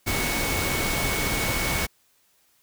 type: tone in noise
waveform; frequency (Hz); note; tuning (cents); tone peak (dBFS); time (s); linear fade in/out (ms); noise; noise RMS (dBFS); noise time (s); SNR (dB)
sine; 2217; C#7; 0; -30; 0.06-1.87; 20; pink; -26; 0.06-1.87; -7
effects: white hiss -64 dBFS RMS until 2.62 s